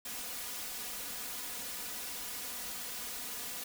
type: noise with comb filter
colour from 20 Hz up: white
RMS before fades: -41 dBFS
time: 0.05-3.64 s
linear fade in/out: 5 ms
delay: 4.1 ms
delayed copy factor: +0.8
effects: none